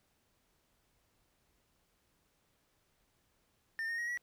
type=tone with pitch steps; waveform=triangle; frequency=1806 / 1847.1 / 1889.2 / 1932.3 Hz; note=A6 / A#6 / A#6 / B6; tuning=+45 / -16 / +23 / -38 cents; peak=-33 dBFS; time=3.79-4.174 s; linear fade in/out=0 ms; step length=96 ms; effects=pink hiss -75 dBFS RMS until 4.22 s

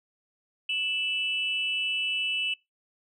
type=tone pair together; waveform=sine; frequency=2637 / 2960 Hz; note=E7 / F#7; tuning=0 / 0 cents; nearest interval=major second; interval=200 cents; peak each=-28 dBFS; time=0.69-2.54 s; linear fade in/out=5 ms; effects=noise-tail reverb RT60 0.2 s tail -23 dB re dry + tanh soft clip ceiling -19 dBFS

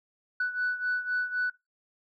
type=beating tone pair; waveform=sine; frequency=1485 / 1488.9 Hz; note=F#6 / F#6; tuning=+6 / +10 cents; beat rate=3.9 Hz; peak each=-27 / -31 dBFS; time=0.4-1.5 s; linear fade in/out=5 ms; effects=noise-tail reverb RT60 0.2 s tail -21 dB re dry + tanh soft clip ceiling -22 dBFS

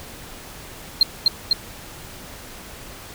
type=tone with echo; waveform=sine; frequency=4183 Hz; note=C8; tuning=1 cent flat; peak=-8 dBFS; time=1.01-1.03 s; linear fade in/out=2 ms; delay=250 ms; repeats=2; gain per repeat=-2 dB; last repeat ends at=1.53 s; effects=tanh soft clip ceiling -7 dBFS + pink hiss -39 dBFS RMS until 3.14 s

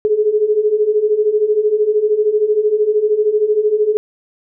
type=beating tone pair; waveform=sine; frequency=415 / 428 Hz; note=G#4 / A4; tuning=-1 / -48 cents; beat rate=13 Hz; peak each=-17 / -13 dBFS; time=0.05-3.97 s; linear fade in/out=0 ms; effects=none

